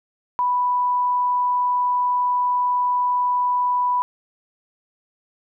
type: tone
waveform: sine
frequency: 987.8 Hz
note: B5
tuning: in tune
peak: -17 dBFS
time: 0.39-4.02 s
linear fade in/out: 0 ms
effects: none